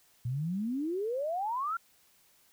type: exponential sweep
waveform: sine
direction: up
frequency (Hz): 115.9 to 1405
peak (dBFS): -30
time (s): 0.25-1.77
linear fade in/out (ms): 5
effects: white hiss -65 dBFS RMS until 2.52 s